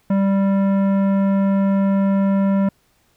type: tone with tanh clipping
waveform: sine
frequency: 196 Hz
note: G3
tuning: in tune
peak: -16 dBFS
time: 0.1-2.69 s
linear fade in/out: 5 ms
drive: 14 dB
effects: pink hiss -61 dBFS RMS until 3.16 s